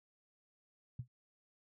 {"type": "tone with exponential decay", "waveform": "sine", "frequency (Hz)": 123.47, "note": "B2", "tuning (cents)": 0, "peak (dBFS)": -35, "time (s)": [0.99, 1.08], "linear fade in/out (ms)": 5, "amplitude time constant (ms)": 18, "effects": []}